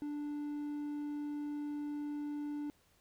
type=tone; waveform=triangle; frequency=293.7 Hz; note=D4; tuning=in tune; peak=-35 dBFS; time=0.02-2.7 s; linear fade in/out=0 ms; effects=pink hiss -70 dBFS RMS until 3 s